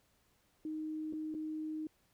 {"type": "tone with dropouts", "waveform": "sine", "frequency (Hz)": 311.1, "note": "D#4", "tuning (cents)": 0, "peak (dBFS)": -37, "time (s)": [0.65, 1.87], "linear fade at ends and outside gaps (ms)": 2, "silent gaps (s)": [[1.127, 1.134], [1.342, 1.348]], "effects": ["pink hiss -73 dBFS RMS until 2.13 s"]}